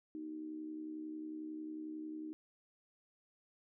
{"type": "tone with amplitude modulation", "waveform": "sine", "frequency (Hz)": 310, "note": "D#4", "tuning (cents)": -6, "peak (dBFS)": -39, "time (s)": [0.15, 2.33], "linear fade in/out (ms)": 0, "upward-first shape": "sine", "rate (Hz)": 71.1, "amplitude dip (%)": 60, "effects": []}